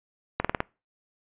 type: slowing click train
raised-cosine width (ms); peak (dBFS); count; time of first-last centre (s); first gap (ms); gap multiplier
0.5; -9; 5; 0.4-0.604; 46; 1.07
effects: noise-tail reverb RT60 0.3 s tail -24 dB re dry + resampled to 8000 Hz